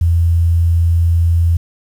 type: tone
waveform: sine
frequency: 84.3 Hz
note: E2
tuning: 39 cents sharp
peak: -9 dBFS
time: 0.01-1.57 s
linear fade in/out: 5 ms
effects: 7-bit